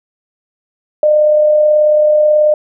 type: tone with amplitude modulation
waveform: sine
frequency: 605 Hz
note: D#5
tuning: 49 cents flat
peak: -5 dBFS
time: 1.03-2.54 s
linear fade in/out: 2 ms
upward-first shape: sine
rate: 38.4 Hz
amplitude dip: 30%
effects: none

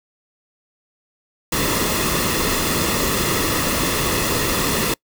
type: noise with comb filter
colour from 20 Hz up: pink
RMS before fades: -20 dBFS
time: 1.52-4.94 s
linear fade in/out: 5 ms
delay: 1.3 ms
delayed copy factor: -0.55
effects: noise-tail reverb RT60 0.1 s tail -26 dB re dry

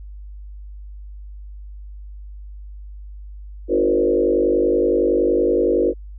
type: tone with frequency modulation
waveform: sine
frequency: 415.3 Hz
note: G#4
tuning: in tune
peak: -14 dBFS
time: 3.68-5.94 s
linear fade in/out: 50 ms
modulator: 50.7 Hz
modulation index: 2.2
effects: added 50 Hz sine -33 dBFS peak until 6.18 s

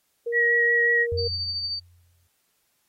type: tone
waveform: sine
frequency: 470.2 Hz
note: A#4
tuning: 15 cents sharp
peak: -25 dBFS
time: 0.26-1.28 s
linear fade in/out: 10 ms
type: tone with vibrato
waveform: sine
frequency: 1908 Hz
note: A#6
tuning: 40 cents sharp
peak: -18 dBFS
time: 0.32-1.07 s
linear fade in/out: 50 ms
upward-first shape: sine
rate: 5.5 Hz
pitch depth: 15 cents each way
type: tone with exponential decay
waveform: sine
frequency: 87.31 Hz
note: F2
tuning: in tune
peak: -25 dBFS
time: 1.12-2.27 s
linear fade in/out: 0 ms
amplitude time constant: 250 ms
type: tone with tremolo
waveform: sine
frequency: 4600 Hz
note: D8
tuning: 37 cents flat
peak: -25 dBFS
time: 1.17-1.8 s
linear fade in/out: 20 ms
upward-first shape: sine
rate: 13 Hz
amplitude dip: 35%
effects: white hiss -70 dBFS RMS until 2.88 s + AAC 48 kbps

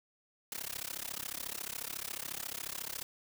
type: noise with amplitude modulation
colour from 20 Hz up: white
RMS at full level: -37 dBFS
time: 0.52-3.03 s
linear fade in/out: 0 ms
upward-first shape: sine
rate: 34.1 Hz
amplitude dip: 100%
effects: none

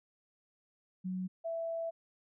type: tone pair in turn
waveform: sine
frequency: 185 / 662.3 Hz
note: F#3 / E5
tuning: 0 / +8 cents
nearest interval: octave + minor seventh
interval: 2208 cents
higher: second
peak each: -34 / -34 dBFS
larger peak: neither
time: 1.04-1.28 / 1.44-1.91 s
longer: second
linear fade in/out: 20 ms
effects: none

